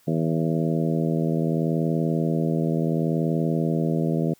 harmonic tone with a mistuned harmonic, 80.7 Hz, E2, 36 cents flat, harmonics 2 / 3 / 4 / 5 / 6 / 7 / 8, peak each -23 / -27 / -29 / -31 / -33 / -34 / -35 dBFS, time 0.07-4.34 s, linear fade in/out 10 ms, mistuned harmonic 8, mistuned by +56 cents, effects white hiss -59 dBFS RMS until 4.39 s

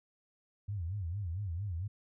sine tone with vibrato, 92.5 Hz, F#2, in tune, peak -34 dBFS, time 0.68-1.88 s, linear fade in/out 10 ms, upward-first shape sine, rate 4.4 Hz, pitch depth 220 cents each way, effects none

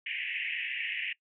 white band-pass noise, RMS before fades -35 dBFS, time 0.06-1.13 s, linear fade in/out 5 ms, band 1800 to 2900 Hz, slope 96 dB/octave, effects noise-tail reverb RT60 0.1 s tail -22 dB re dry

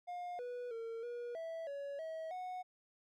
triangle tone with pitch steps, 711 / 490.2 / 456.3 / 480 / 656 / 563 / 643 / 734 Hz, F5 / B4 / A#4 / B4 / E5 / C#5 / E5 / F#5, +31 / -13 / -37 / -49 / -9 / +27 / -43 / -14 cents, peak -39 dBFS, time 0.07-2.63 s, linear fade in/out 20 ms, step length 320 ms, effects none

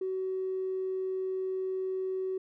triangle tone with tanh clipping, 376.6 Hz, F#4, 31 cents sharp, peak -30 dBFS, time 0.01-2.38 s, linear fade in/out 5 ms, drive 4 dB, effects none

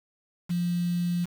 sine tone with quantisation, 174.61 Hz, F3, in tune, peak -24 dBFS, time 0.49-1.26 s, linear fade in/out 20 ms, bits 7, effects none

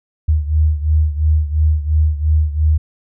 sine beating tone pair, 76.3 / 79.2 Hz, D#2 / D#2, -33 / +31 cents, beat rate 2.9 Hz, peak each -13 / -17 dBFS, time 0.28-2.78 s, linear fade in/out 10 ms, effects none

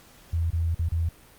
sine tone with dropouts, 83 Hz, E2, 12 cents sharp, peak -22 dBFS, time 0.33-1.09 s, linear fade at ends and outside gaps 5 ms, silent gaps 0.504-0.53 / 0.747-0.791 / 0.888-0.919 s, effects pink hiss -53 dBFS RMS until 1.38 s + Opus 48 kbps

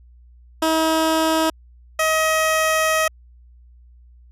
15% pulse tone pair in turn, 320 / 633.6 Hz, D#4 / D#5, +49 / +31 cents, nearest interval octave, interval 1182 cents, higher second, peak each -10 dBFS, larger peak neither, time 0.62-1.5 / 1.99-3.08 s, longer second, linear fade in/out 5 ms, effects added 60 Hz sine -45 dBFS peak until 4.31 s + resampled to 32000 Hz

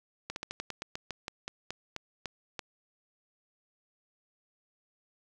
slowing click train, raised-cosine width 0.2 ms, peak -19 dBFS, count 15, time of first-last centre 0.3-2.592 s, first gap 61 ms, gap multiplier 1.14, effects none

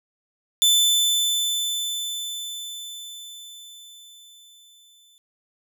sawtooth tone with exponential decay, 3520 Hz, A7, in tune, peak -11 dBFS, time 0.62-5.18 s, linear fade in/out 0 ms, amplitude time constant 990 ms, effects none

